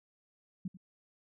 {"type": "tone with echo", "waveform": "sine", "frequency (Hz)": 185, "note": "F#3", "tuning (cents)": 0, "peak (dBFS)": -34, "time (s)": [0.65, 0.68], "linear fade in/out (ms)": 5, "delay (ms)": 92, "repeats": 1, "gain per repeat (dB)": -14, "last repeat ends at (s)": 0.772, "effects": []}